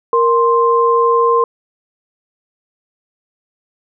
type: tone pair together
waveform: sine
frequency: 466.8 / 1048 Hz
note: A#4 / C6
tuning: +2 / +2 cents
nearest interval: octave + major second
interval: 1400 cents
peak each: -12 dBFS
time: 0.13-1.44 s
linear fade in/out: 2 ms
effects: none

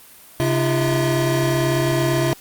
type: tone cluster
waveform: square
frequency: 134.5 / 305 / 342.9 / 644 Hz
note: C3 / D#4 / F4 / E5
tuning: +48 / -34 / -32 / -41 cents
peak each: -21 / -30 / -22 / -25 dBFS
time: 0.4-2.33 s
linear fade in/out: 0 ms
effects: white hiss -45 dBFS RMS until 2.4 s + Opus 32 kbps

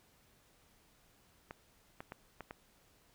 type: clicks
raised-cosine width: 0.5 ms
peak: -29 dBFS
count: 5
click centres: 1.509 / 2.005 / 2.121 / 2.407 / 2.509 s
effects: pink hiss -68 dBFS RMS until 3.14 s

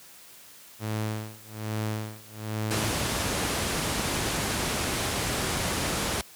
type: tone with tremolo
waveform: sawtooth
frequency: 108.2 Hz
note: A2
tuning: 29 cents flat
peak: -23 dBFS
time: 0.79-3.3 s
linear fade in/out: 50 ms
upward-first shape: sine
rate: 1.2 Hz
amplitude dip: 95%
type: low-pass noise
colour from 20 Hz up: pink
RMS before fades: -28 dBFS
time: 2.71-6.21 s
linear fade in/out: 0 ms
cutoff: 12000 Hz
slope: 48 dB/octave
effects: white hiss -50 dBFS RMS until 6.35 s + high-pass 60 Hz 12 dB/octave

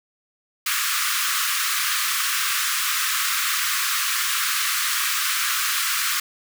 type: high-pass noise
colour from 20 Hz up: pink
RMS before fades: -23 dBFS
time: 0.66-6.2 s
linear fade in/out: 5 ms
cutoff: 1100 Hz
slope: 96 dB/octave
effects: none

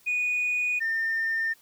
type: tone pair in turn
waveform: sine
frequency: 2468 / 1807.2 Hz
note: D#7 / A6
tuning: -15 / +46 cents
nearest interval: perfect fourth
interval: 539 cents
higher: first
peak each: -22 / -23 dBFS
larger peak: first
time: 0.06-0.8 / 0.8-1.54 s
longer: neither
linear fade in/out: 20 ms
effects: tanh soft clip ceiling -21 dBFS + white hiss -59 dBFS RMS until 1.61 s

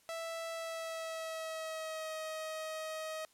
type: tone with pitch glide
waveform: sawtooth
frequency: 659.3 to 630.6 Hz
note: E5 to D#5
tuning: 0 to +23 cents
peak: -35 dBFS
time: 0.09-3.25 s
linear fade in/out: 0 ms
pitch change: -77 cents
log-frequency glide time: 0.52-2.15 s
effects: white hiss -68 dBFS RMS until 3.33 s + low-pass 12000 Hz 12 dB/octave

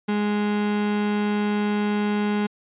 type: tone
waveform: 35% pulse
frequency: 207.7 Hz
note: G#3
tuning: in tune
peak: -19 dBFS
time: 0.08-2.47 s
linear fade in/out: 10 ms
effects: resampled to 8000 Hz

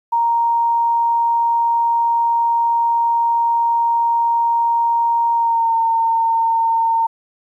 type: tone with pitch glide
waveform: sine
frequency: 932.3 to 911.5 Hz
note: A#5 to A#5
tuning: 0 to -39 cents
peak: -13 dBFS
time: 0.12-7.07 s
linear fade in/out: 10 ms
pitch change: -39 cents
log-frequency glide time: 5.34-5.75 s
effects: 9-bit

